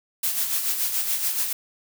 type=noise with tremolo; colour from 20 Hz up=blue; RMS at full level=-23 dBFS; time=0.23-1.53 s; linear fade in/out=5 ms; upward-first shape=sine; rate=7 Hz; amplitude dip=50%; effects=none